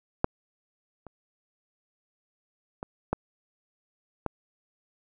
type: clicks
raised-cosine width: 1 ms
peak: -7 / -29 / -21 / -11 / -14 dBFS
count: 5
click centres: 0.244 / 1.067 / 2.829 / 3.13 / 4.263 s
effects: none